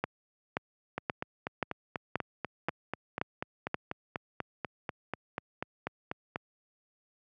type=two click trains; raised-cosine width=0.5 ms; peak=-18 / -14 dBFS; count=23 / 8; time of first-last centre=0.98-6.359 / 0.04-3.744 s; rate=4.09 / 1.89 Hz; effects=high-pass 100 Hz 12 dB/octave